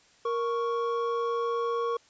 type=tone pair together; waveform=triangle; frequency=467.9 / 1108.7 Hz; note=A#4 / C#6; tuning=+6 / 0 cents; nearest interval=octave + minor third; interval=1494 cents; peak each=-26 / -29 dBFS; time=0.25-1.97 s; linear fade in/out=5 ms; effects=white hiss -60 dBFS RMS until 2.09 s + resampled to 16000 Hz